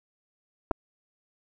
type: clicks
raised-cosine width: 1 ms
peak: -12 dBFS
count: 2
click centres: 0.711 / 0.714 s
effects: none